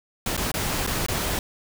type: noise with dropouts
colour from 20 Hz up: pink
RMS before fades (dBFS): -26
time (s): 0.26-1.39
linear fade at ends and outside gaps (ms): 2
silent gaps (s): 0.367-0.376 / 0.517-0.54 / 0.866-0.873 / 1.064-1.084
effects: none